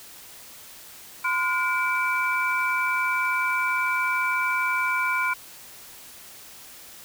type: tone cluster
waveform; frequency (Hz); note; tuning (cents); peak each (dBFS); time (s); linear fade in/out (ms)
sine; 1025 / 1430 / 2319; C6 / F6 / D7; -36 / +41 / -22; -26; 1.24-5.34; 10
effects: white hiss -45 dBFS RMS until 7.04 s